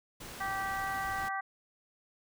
pink noise, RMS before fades -45 dBFS, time 0.2-1.29 s, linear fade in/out 10 ms
harmonic tone, 388.8 Hz, G4, 14 cents flat, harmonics 2 / 3 / 4 / 5, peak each -36 / -38 / -39 / -40 dBFS, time 0.4-1.41 s, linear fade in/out 10 ms
effects none

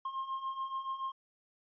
triangle beating tone pair, 1061 / 1068 Hz, C6 / C6, +24 / +35 cents, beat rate 7 Hz, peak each -40 / -35 dBFS, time 0.05-1.12 s, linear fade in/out 5 ms, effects resampled to 11025 Hz

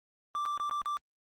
triangle tone with dropouts, 1174.7 Hz, D6, in tune, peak -28 dBFS, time 0.35-0.97 s, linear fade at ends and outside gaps 0 ms, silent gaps 0.454-0.46 / 0.576-0.599 / 0.696-0.711 / 0.817-0.858 s, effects Opus 24 kbps

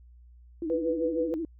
sine tone with vibrato, 322.9 Hz, E4, 36 cents flat, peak -29 dBFS, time 0.62-1.45 s, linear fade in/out 2 ms, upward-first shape sine, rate 13 Hz, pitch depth 100 cents each way
sine tone with tremolo, 493.9 Hz, B4, in tune, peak -24 dBFS, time 0.7-1.34 s, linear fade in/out 0 ms, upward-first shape sine, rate 6.4 Hz, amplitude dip 75%
effects added 60 Hz sine -50 dBFS peak until 1.59 s

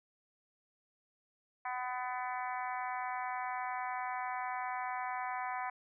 harmonic tone, 250.8 Hz, B3, 27 cents sharp, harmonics 3 / 4 / 5 / 6 / 7 / 8 / 9, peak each -39 / -40 / -46 / -48 / -47 / -48 / -49 dBFS, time 1.65-5.7 s, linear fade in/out 5 ms, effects none

